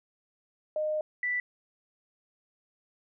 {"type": "tone pair in turn", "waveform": "sine", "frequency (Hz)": [614, 1974.3], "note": ["D#5", "B6"], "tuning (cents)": [-23, -1], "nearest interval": "octave + minor sixth", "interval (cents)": 2022, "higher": "second", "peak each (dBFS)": [-27, -27], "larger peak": "neither", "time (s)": [[0.76, 1.01], [1.23, 1.4]], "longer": "first", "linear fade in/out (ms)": 2, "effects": []}